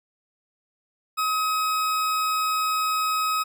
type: tone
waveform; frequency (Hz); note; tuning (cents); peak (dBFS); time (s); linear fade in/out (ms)
40% pulse; 1270; D#6; +35; -21; 1.17-3.44; 20
effects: none